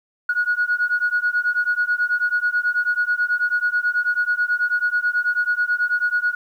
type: beating tone pair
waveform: sine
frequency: 1449 / 1458.2 Hz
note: F#6 / F#6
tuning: -37 / -26 cents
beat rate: 9.2 Hz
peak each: -20 dBFS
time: 0.29-6.35 s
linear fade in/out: 5 ms
effects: tanh soft clip ceiling -11 dBFS + 9-bit

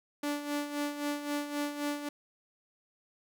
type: tone with tremolo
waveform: sawtooth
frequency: 291.2 Hz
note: D4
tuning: 15 cents flat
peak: -26 dBFS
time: 0.23-2.09 s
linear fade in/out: 5 ms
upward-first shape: sine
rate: 3.8 Hz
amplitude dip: 65%
effects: none

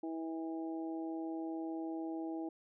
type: harmonic tone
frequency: 162.4 Hz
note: E3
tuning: 26 cents flat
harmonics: 2 / 3 / 4 / 5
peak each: -38 / -51 / -49 / -49 dBFS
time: 0.03-2.49 s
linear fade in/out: 5 ms
effects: none

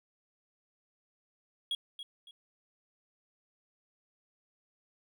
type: tone with echo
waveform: triangle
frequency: 3309 Hz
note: G#7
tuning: 7 cents flat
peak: -29 dBFS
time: 1.71-1.75 s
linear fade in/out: 2 ms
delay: 280 ms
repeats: 2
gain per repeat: -10 dB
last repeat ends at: 2.31 s
effects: none

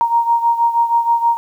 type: beating tone pair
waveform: sine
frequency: 932.3 / 938.6 Hz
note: A#5 / A#5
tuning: 0 / +12 cents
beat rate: 6.3 Hz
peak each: -13 / -18 dBFS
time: 0.01-1.37 s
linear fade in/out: 0 ms
effects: 8-bit

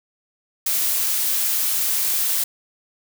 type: noise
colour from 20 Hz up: blue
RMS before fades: -21 dBFS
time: 0.66-2.44 s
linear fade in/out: 5 ms
effects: none

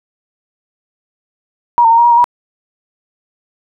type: tone with pitch steps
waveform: sine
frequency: 953 / 908 / 922 / 944 / 954 / 938 / 966 Hz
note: A#5 / A#5 / A#5 / A#5 / A#5 / A#5 / B5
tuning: +38 / -46 / -19 / +22 / +40 / +11 / -39 cents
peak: -5 dBFS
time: 1.78-2.242 s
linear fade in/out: 0 ms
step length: 66 ms
effects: none

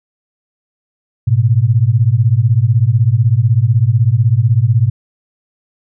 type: beating tone pair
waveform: sine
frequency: 107.3 / 123.3 Hz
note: A2 / B2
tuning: -43 / -2 cents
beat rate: 16 Hz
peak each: -11 dBFS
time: 1.27-4.9 s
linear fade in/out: 10 ms
effects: none

